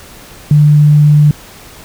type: tone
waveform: sine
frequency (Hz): 148.7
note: D3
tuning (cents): +22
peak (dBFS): -3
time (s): 0.51-1.31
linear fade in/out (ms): 2
effects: pink hiss -35 dBFS RMS until 1.84 s